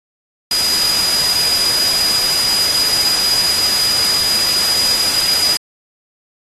sine tone in noise, 4924 Hz, D#8, 19 cents flat, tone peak -14 dBFS, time 0.51-5.57 s, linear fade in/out 2 ms, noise white, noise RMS -19 dBFS, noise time 0.51-5.57 s, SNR +2 dB, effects AAC 32 kbps

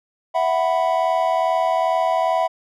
triangle chord, E suspended second, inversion none, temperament just, 659.3 / 741.7 / 988.9 Hz, E5 / F#5 / B5, 0 / +4 / +2 cents, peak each -18 / -19 / -21 dBFS, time 0.34-2.48 s, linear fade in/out 20 ms, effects none

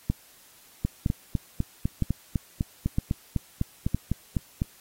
two click trains, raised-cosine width 5 ms, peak -11 / -12 dBFS, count 5 / 16, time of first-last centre 0.1-3.946 / 0.85-4.619 s, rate 1.04 / 3.98 Hz, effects white hiss -55 dBFS RMS until 4.8 s + AAC 48 kbps

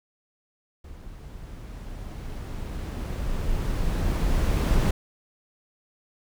brown noise with level ramp, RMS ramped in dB -43 to -19 dBFS, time 0.84-4.91 s, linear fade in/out 5 ms, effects none

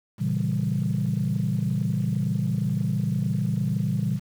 sine chord, A# diminished seventh, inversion none, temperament equal, 116.54 / 138.59 / 164.81 / 196 Hz, A#2 / C#3 / E3 / G3, 0 / 0 / 0 / 0 cents, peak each -27 dBFS, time 0.18-4.2 s, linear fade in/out 50 ms, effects tanh soft clip ceiling -15 dBFS + 8-bit

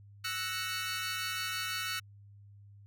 20% pulse chord, F# dominant seventh, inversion third, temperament equal, 1318.5 / 1480 / 1864.7 / 2217 Hz, E6 / F#6 / A#6 / C#7, 0 / 0 / 0 / 0 cents, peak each -34 / -33 / -37 / -36 dBFS, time 0.24-2 s, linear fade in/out 10 ms, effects added 101 Hz sine -52 dBFS peak until 2.86 s

